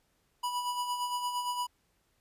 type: tone with tremolo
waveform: square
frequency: 981 Hz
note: B5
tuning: 12 cents flat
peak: -30 dBFS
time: 0.43-1.67 s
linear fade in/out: 10 ms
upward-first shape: sine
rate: 8.7 Hz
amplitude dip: 50%
effects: pink hiss -73 dBFS RMS until 2.2 s + resampled to 32000 Hz